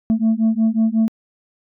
sine beating tone pair, 220 / 225.5 Hz, A3 / A3, 0 / +43 cents, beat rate 5.5 Hz, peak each -15 dBFS, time 0.1-1.08 s, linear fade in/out 0 ms, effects tanh soft clip ceiling -11 dBFS

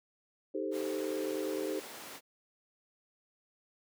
sine chord, A half-diminished seventh, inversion second, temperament equal with one note detuned, 311.1 / 390.6 / 440 / 523.3 Hz, Eb4 / G4 / A4 / C5, 0 / -6 / 0 / 0 cents, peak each -38 / -37 / -39 / -39 dBFS, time 0.54-1.8 s, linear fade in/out 10 ms
pink high-pass noise, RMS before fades -47 dBFS, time 0.71-2.21 s, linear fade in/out 50 ms, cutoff 330 Hz, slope 12 dB/octave
effects none

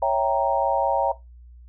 sine chord, C# diminished seventh, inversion none, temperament equal, 554.4 / 659.3 / 784 / 932.3 Hz, C#5 / E5 / G5 / Bb5, 0 / 0 / 0 / 0 cents, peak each -24 dBFS, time 0.02-1.12 s, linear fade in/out 5 ms, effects noise-tail reverb RT60 0.2 s tail -17 dB re dry + added 60 Hz sine -43 dBFS peak until 1.68 s

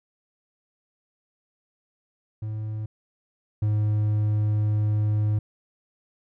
triangle tone pair in turn, 108 / 105.9 Hz, A2 / G#2, -32 / +34 cents, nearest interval unison, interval 34 cents, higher first, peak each -26 / -18 dBFS, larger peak second, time 2.42-2.86 / 3.62-5.39 s, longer second, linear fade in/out 5 ms, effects none

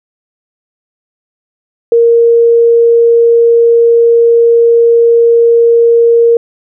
sine tone, 466.2 Hz, A#4, in tune, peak -3 dBFS, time 1.92-6.37 s, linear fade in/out 2 ms, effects none

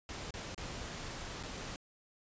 pink noise with dropouts, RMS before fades -43 dBFS, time 0.09-1.76 s, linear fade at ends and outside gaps 1 ms, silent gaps 0.307-0.339 / 0.546-0.578 / 1.429-1.435 s, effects resampled to 16000 Hz

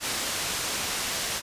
white low-pass noise, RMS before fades -30 dBFS, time 0-1.42 s, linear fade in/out 50 ms, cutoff 7700 Hz, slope 12 dB/octave, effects resampled to 32000 Hz

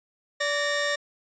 sawtooth tone pair together, 579 / 1838.2 Hz, D5 / A#6, -25 / -25 cents, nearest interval octave + minor sixth, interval 2000 cents, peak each -23 dBFS, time 0.4-0.96 s, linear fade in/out 10 ms, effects resampled to 16000 Hz

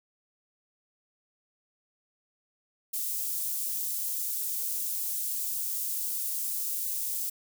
white high-pass noise, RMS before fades -32 dBFS, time 2.93-7.3 s, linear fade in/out 10 ms, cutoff 8700 Hz, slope 12 dB/octave, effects none

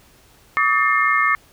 sine tone cluster, 1140 / 1264 / 1789 / 2133 Hz, C#6 / D#6 / A6 / C7, +48 / +27 / +28 / +33 cents, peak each -20 dBFS, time 0.57-1.35 s, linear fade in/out 0 ms, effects pink hiss -52 dBFS RMS until 1.52 s

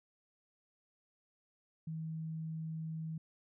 sine tone, 160 Hz, D#3, 49 cents sharp, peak -38 dBFS, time 1.87-3.18 s, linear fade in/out 5 ms, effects none

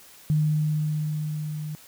sine tone with level ramp, 152.6 Hz, D#3, 33 cents flat, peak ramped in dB -18 to -30 dBFS, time 0.3-1.75 s, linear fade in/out 0 ms, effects white hiss -50 dBFS RMS until 1.87 s

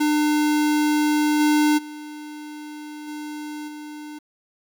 square tone with level steps, 300 Hz, D4, 37 cents sharp, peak -18 / -16 / -34 / -31 / -35 dBFS, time 0-4.19 s, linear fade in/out 10 ms, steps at 1.39 / 1.77 / 3.07 / 3.67 s, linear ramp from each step 20 ms, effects 9-bit

